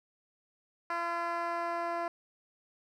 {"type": "tone with band-pass filter sweep", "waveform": "10% pulse", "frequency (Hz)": 341.1, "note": "F4", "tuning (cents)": -41, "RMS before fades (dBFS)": -34, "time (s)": [0.9, 2.08], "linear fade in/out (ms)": 2, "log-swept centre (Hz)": [1100, 700], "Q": 1.3, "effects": []}